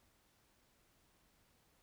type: silence
effects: pink hiss -73 dBFS RMS until 1.82 s

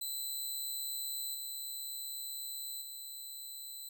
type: tone with level steps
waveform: 5% pulse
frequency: 4016 Hz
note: B7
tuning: 28 cents sharp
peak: -30 / -33 / -37 dBFS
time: 0.01-3.89 s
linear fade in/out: 5 ms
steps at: 1.34 / 2.81 s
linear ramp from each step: 10 ms
effects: none

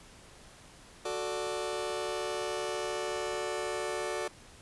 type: chord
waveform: sawtooth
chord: D major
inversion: first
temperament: just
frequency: 367.1 / 440.5 / 587.3 Hz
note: F#4 / A4 / D5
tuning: -14 / +2 / 0 cents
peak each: -33 dBFS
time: 1.05-4.28 s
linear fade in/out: 5 ms
effects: pink hiss -54 dBFS RMS until 4.61 s + resampled to 24000 Hz

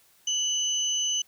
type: tone pair together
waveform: sine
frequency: 2960 / 6146 Hz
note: F#7 / G8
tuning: 0 / -35 cents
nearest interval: octave + minor second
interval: 1265 cents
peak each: -27 dBFS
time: 0.27-1.22 s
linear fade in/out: 5 ms
effects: white hiss -61 dBFS RMS until 1.27 s

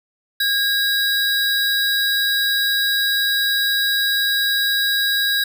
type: tone pair together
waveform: square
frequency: 1631 / 3893 Hz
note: G#6 / B7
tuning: -32 / -26 cents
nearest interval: octave + minor third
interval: 1506 cents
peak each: -20 dBFS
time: 0.4-5.44 s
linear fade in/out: 5 ms
effects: none

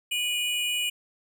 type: tone pair together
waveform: square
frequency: 2460 / 2926 Hz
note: D#7 / F#7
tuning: -20 / -20 cents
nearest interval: minor third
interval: 300 cents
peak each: -30 / -28 dBFS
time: 0.11-0.9 s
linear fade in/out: 10 ms
effects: none

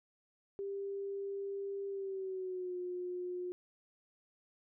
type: tone with pitch glide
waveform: sine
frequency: 396.4 to 359.3 Hz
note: G4 to F4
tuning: +19 to +49 cents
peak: -37 dBFS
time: 0.59-3.52 s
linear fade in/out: 0 ms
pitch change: -170 cents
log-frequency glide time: 1.88-2.76 s
effects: none

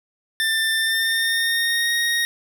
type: tone with pitch glide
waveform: 25% pulse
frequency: 1785 to 1868.3 Hz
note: A6 to A#6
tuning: +24 to +3 cents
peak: -15 dBFS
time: 0.4-2.25 s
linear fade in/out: 0 ms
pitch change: +79 cents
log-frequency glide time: 0.76-1.92 s
effects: none

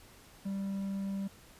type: tone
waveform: triangle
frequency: 196 Hz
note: G3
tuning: in tune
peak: -31 dBFS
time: 0.45-1.28 s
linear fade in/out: 10 ms
effects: pink hiss -57 dBFS RMS until 1.59 s + resampled to 32000 Hz

